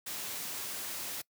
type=noise; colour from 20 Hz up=white; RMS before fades=-39 dBFS; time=0.06-1.22 s; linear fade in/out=10 ms; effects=noise-tail reverb RT60 0.1 s tail -23 dB re dry + high-pass 100 Hz 12 dB/octave